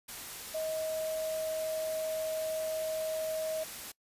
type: tone in noise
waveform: sine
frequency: 633 Hz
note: D#5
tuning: 30 cents sharp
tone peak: -32 dBFS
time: 0.54-3.64 s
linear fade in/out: 10 ms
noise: white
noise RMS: -43 dBFS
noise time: 0.08-3.92 s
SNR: +8 dB
effects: noise-tail reverb RT60 0.1 s tail -22 dB re dry + resampled to 32000 Hz